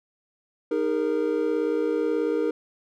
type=chord; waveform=triangle; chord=D# suspended fourth; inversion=none; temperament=equal with one note detuned; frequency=311.1 / 407.9 / 466.2 Hz; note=D#4 / G#4 / A#4; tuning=0 / -31 / 0 cents; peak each=-25 / -26 / -23 dBFS; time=0.71-2.51 s; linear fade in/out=5 ms; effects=none